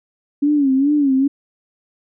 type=tone with vibrato; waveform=sine; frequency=280 Hz; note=C#4; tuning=18 cents sharp; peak=-12 dBFS; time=0.42-1.28 s; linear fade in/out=10 ms; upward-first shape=sine; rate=2.4 Hz; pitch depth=110 cents each way; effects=none